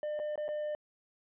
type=tone with dropouts; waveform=triangle; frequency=601 Hz; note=D5; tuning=40 cents sharp; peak=-31 dBFS; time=0.03-0.75 s; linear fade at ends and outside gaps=1 ms; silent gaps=0.192-0.198 / 0.357-0.377 / 0.481-0.488 s; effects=resampled to 8000 Hz